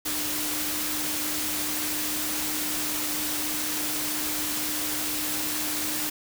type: tone in noise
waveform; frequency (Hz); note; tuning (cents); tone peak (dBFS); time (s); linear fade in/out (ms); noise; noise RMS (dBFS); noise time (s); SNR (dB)
sine; 302.8; D#4; -47; -36; 0.05-6.1; 10; white; -29; 0.05-6.1; -10
effects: none